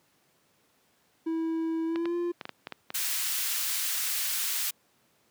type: tone with pitch glide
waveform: triangle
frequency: 325.7 to 347.1 Hz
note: E4 to F4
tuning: -21 to -11 cents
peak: -25 dBFS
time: 1.26-2.32 s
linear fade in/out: 10 ms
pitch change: +110 cents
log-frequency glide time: 1.86-2.16 s
type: clicks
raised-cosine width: 0.3 ms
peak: -20 dBFS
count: 8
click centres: 1.959 / 2.056 / 2.412 / 2.454 / 2.493 / 2.671 / 2.723 / 2.904 s
type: high-pass noise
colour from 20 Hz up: white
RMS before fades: -30 dBFS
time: 2.94-4.71 s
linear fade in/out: 10 ms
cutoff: 1600 Hz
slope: 12 dB/octave
effects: pink hiss -67 dBFS RMS until 5.3 s + high-pass 150 Hz 12 dB/octave